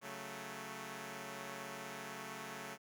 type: chord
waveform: 5% pulse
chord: F# minor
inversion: second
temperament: equal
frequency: 138.59 / 185 / 220 Hz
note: C#3 / F#3 / A3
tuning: 0 / 0 / 0 cents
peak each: -39 / -39 / -36 dBFS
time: 0.01-2.78 s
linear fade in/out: 50 ms
effects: none

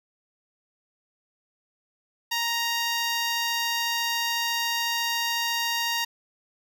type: tone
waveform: 10% pulse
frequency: 934 Hz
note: A#5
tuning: 3 cents sharp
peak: -16 dBFS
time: 2.31-6.05 s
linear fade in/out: 10 ms
effects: none

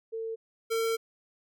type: tone pair in turn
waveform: sine / square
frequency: 450 / 453.1 Hz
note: A4 / A#4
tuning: +39 / -49 cents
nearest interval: unison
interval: 12 cents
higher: second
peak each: -32 / -27 dBFS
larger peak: second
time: 0.12-0.36 / 0.7-0.97 s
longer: second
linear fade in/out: 20 ms
effects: none

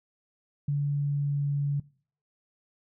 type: tone with pitch glide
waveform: sine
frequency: 143.6 to 142.69 Hz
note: D3 to D3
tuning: -39 to -50 cents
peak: -24 dBFS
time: 0.68-1.8 s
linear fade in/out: 5 ms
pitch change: -11 cents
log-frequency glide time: 0.89-1.49 s
effects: noise-tail reverb RT60 0.5 s tail -23 dB re dry

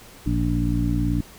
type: harmonic tone with a mistuned harmonic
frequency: 58.27 Hz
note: A#1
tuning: in tune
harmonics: 1 / 2 / 3 / 4 / 5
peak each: -24 / -25 / -27 / -30 / -25 dBFS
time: 0.26-1.21 s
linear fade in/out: 5 ms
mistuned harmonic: 1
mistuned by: -140 cents
effects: pink hiss -46 dBFS RMS until 1.38 s

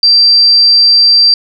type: tone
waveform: sine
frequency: 4700 Hz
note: D8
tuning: 1 cent sharp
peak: -3 dBFS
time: 0.03-1.34 s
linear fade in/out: 2 ms
effects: none

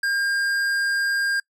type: tone with tanh clipping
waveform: sine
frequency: 1607 Hz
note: G6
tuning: 43 cents sharp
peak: -22 dBFS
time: 0.03-1.4 s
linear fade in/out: 5 ms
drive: 13 dB
effects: noise-tail reverb RT60 0.1 s tail -26 dB re dry

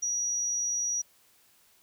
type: tone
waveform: sine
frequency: 5790 Hz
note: F#8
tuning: 38 cents flat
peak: -27 dBFS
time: 0.02-1.02 s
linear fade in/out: 10 ms
effects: white hiss -63 dBFS RMS until 1.82 s

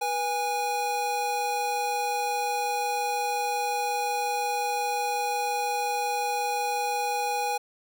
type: tone pair together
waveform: square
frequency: 487.6 / 821.2 Hz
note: B4 / G#5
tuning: -22 / -20 cents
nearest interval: major sixth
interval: 902 cents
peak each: -34 / -27 dBFS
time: 0.01-7.58 s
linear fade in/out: 10 ms
effects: none

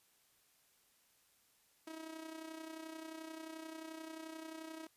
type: tone with amplitude modulation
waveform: sawtooth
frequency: 320 Hz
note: D#4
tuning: 49 cents sharp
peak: -40 dBFS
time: 1.87-4.87 s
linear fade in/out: 5 ms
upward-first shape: sine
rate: 31.4 Hz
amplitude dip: 60%
effects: white hiss -72 dBFS RMS until 4.96 s + resampled to 32000 Hz

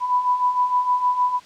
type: beating tone pair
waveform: sine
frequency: 987.8 / 994.3 Hz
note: B5 / B5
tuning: 0 / +11 cents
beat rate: 6.5 Hz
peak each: -24 / -18 dBFS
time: 0-1.4 s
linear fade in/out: 50 ms
effects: white hiss -47 dBFS RMS until 1.45 s + low-pass 5000 Hz 12 dB/octave

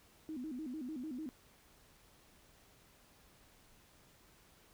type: tone with vibrato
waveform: sine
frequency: 280 Hz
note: C#4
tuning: 18 cents sharp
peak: -40 dBFS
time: 0.29-1.29 s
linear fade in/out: 0 ms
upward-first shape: square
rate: 6.7 Hz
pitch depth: 200 cents each way
effects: pink hiss -65 dBFS RMS until 4.73 s

